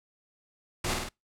pink noise with echo, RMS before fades -30 dBFS, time 0.84-0.94 s, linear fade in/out 5 ms, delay 50 ms, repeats 3, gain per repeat -3 dB, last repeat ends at 1.09 s, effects noise-tail reverb RT60 0.2 s tail -26 dB re dry + low-pass 10000 Hz 12 dB/octave

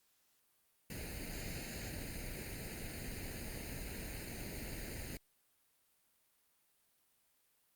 pink noise with comb filter, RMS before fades -44 dBFS, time 0.9-5.17 s, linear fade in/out 2 ms, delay 0.44 ms, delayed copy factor +0.8, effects white hiss -75 dBFS RMS until 7.75 s + Opus 48 kbps

